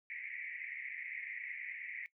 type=band-pass noise; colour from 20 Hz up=white; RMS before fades=-45 dBFS; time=0.1-2.06 s; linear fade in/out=0 ms; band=1900 to 2300 Hz; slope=96 dB/octave; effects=noise-tail reverb RT60 0.1 s tail -17 dB re dry